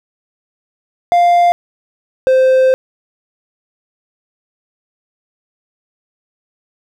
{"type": "tone pair in turn", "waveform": "triangle", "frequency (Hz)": [698.5, 520.5], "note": ["F5", "C5"], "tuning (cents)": [0, -9], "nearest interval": "perfect fourth", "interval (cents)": 509, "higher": "first", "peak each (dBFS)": -5, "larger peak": "neither", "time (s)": [[1.12, 1.52], [2.27, 2.74]], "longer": "second", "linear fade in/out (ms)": 0, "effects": []}